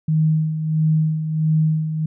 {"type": "tone with tremolo", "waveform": "sine", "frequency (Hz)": 156.8, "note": "D#3", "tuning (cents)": 14, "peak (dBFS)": -13, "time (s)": [0.08, 2.06], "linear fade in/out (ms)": 5, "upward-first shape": "sine", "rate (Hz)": 1.5, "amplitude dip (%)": 60, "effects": []}